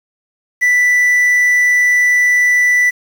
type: tone with quantisation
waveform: triangle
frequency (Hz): 1975.5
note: B6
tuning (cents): 0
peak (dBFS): -7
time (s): 0.61-2.91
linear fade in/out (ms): 20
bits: 6
effects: none